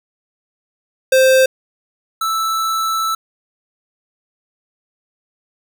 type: tone pair in turn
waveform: square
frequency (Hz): 523.3 / 1318.6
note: C5 / E6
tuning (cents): 0 / 0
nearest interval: octave + major third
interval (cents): 1600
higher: second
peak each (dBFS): -9 / -17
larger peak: first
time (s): 1.12-1.46 / 2.21-3.15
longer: second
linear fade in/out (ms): 5
effects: none